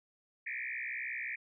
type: tone with frequency modulation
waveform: sine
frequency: 2093 Hz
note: C7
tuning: in tune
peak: -36 dBFS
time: 0.46-1.36 s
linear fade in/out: 10 ms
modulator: 62.7 Hz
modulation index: 5.1
effects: none